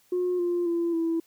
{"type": "tone with pitch steps", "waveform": "sine", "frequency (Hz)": [360, 349.8, 339.8, 330.1], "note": ["F#4", "F4", "F4", "E4"], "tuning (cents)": [-47, 3, -47, 2], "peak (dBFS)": -22, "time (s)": [0.12, 1.2], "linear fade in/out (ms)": 5, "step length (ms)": 270, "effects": ["tanh soft clip ceiling -20 dBFS", "white hiss -63 dBFS RMS until 1.26 s"]}